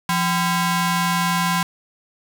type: ring-modulated tone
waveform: sawtooth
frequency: 596 Hz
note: D5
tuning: 25 cents sharp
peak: -11 dBFS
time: 0.09-1.63 s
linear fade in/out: 2 ms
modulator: 422 Hz
effects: none